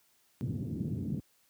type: band-pass noise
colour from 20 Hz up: pink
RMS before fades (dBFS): -35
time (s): 0.41-1.2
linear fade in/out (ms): 0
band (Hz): 100 to 280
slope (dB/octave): 24
effects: white hiss -69 dBFS RMS until 1.49 s + high-pass 60 Hz 12 dB/octave